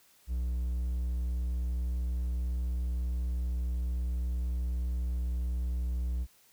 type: tone with hard clipping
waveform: triangle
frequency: 61.7 Hz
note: B1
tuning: 1 cent flat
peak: -30 dBFS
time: 0.27-6.27 s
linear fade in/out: 50 ms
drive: 6 dB
effects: white hiss -63 dBFS RMS until 6.52 s